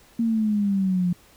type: exponential sweep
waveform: sine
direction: down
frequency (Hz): 233.1 to 174.61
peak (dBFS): -19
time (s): 0.19-1.13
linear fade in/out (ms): 5
effects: pink hiss -54 dBFS RMS until 1.36 s